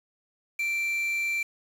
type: tone with quantisation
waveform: triangle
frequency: 2349 Hz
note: D7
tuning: in tune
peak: -24 dBFS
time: 0.59-1.43 s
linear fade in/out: 5 ms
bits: 7
effects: none